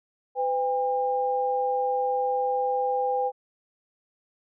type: tone pair together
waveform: sine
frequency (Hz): 505 / 804.3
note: B4 / G5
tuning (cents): +39 / +44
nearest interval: minor sixth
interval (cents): 805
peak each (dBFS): -26 / -25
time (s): 0.35-3.32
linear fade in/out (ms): 50
effects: none